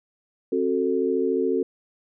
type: chord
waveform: sine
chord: F# diminished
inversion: second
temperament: just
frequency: 266.4 / 370 / 444 Hz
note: C4 / F#4 / A4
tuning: +31 / 0 / +16 cents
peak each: -26 / -24 / -24 dBFS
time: 0.52-1.63 s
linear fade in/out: 5 ms
effects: none